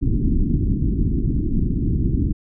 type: low-pass noise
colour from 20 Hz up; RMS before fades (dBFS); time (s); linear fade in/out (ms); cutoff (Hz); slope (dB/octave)
pink; -19; 0.01-2.33; 20; 330; 48
effects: none